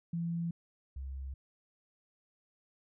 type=tone pair in turn; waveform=sine; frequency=168.9 / 67.03 Hz; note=E3 / C2; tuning=+42 / +42 cents; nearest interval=octave + major third; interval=1600 cents; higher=first; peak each=-32 / -38 dBFS; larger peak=first; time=0.13-0.51 / 0.96-1.34 s; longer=neither; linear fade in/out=5 ms; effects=none